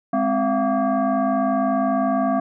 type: tone with frequency modulation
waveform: sine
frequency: 207.7 Hz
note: G#3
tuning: in tune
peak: -17 dBFS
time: 0.13-2.4 s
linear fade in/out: 5 ms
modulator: 470 Hz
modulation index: 1.7
effects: none